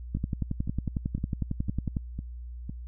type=two click trains; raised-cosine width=5 ms; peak=-22 / -16 dBFS; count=6 / 21; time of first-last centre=0.17-2.695 / 0.15-1.968 s; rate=1.98 / 11 Hz; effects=added 60 Hz sine -37 dBFS peak until 2.87 s